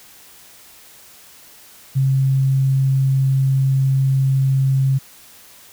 sine tone, 134.3 Hz, C3, 46 cents sharp, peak -13 dBFS, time 1.95-4.99 s, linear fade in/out 20 ms, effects white hiss -45 dBFS RMS until 5.72 s

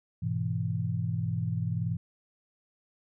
sine chord, E major, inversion first, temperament just, 103.01 / 123.61 / 164.81 Hz, G#2 / B2 / E3, -14 / +2 / 0 cents, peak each -32 dBFS, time 0.22-1.97 s, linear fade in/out 10 ms, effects none

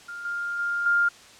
sine tone with level steps, 1403 Hz, F6, 8 cents sharp, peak -34 / -27 / -24 / -18 dBFS, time 0.08-1.09 s, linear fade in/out 10 ms, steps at 0.25 / 0.59 / 0.86 s, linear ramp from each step 2 ms, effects white hiss -49 dBFS RMS until 1.39 s + low-pass 7000 Hz 12 dB/octave

